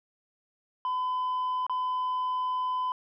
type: tone with dropouts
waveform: sine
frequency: 1010 Hz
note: B5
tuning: 39 cents sharp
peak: -24 dBFS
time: 0.85-2.92 s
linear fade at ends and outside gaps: 1 ms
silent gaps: 1.666-1.696 s
effects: tanh soft clip ceiling -26 dBFS